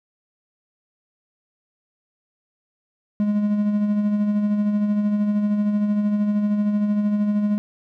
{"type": "tone with tremolo", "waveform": "triangle", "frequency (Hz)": 207.7, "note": "G#3", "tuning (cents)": 0, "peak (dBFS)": -14, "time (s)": [3.2, 7.58], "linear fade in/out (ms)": 0, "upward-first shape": "sine", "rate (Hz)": 13, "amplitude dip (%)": 40, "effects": []}